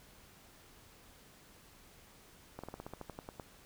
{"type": "slowing click train", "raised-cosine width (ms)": 1, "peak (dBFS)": -29, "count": 12, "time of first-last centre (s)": [2.59, 3.398], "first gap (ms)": 46, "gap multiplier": 1.09, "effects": ["pink hiss -60 dBFS RMS until 3.65 s"]}